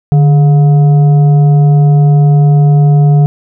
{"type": "tone with frequency modulation", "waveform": "sine", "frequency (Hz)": 148.1, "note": "D3", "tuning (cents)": 15, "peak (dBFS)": -3, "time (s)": [0.12, 3.26], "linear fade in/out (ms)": 0, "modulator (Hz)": 565, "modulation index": 0.26, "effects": []}